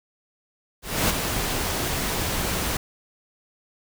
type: noise with ADSR envelope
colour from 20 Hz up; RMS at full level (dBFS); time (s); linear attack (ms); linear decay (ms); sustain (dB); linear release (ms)
pink; -20; 0.82-2.77; 280; 11; -6; 3
effects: none